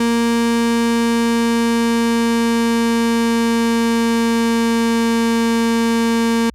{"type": "tone with pitch glide", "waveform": "35% pulse", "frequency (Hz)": [233.1, 230.2], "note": ["A#3", "A#3"], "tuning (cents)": [0, -22], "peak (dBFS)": -12, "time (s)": [0, 6.5], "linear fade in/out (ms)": 5, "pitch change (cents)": -22, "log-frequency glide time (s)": [0.23, 5.27], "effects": ["added 60 Hz sine -41 dBFS peak until 6.54 s", "low-pass 11000 Hz 12 dB/octave"]}